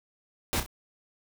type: noise with echo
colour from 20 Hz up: pink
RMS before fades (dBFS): -28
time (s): 0.53-0.6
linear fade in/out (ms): 0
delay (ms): 31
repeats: 2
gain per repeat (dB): -8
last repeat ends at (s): 0.662
effects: none